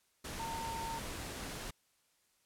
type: tone in noise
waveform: sine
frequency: 910 Hz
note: A#5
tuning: 42 cents flat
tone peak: -39 dBFS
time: 0.39-0.99 s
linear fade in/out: 10 ms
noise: pink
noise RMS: -43 dBFS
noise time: 0.24-1.71 s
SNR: +1 dB
effects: white hiss -74 dBFS RMS until 2.45 s + low-pass 12000 Hz 12 dB/octave